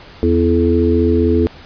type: harmonic tone with a mistuned harmonic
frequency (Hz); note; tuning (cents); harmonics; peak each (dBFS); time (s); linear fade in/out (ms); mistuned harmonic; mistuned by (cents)
83.8; E2; +29; 1 / 3 / 4 / 5; -16 / -16 / -16 / -16; 0.23-1.47; 0; 5; +46
effects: pink hiss -39 dBFS RMS until 1.65 s + resampled to 11025 Hz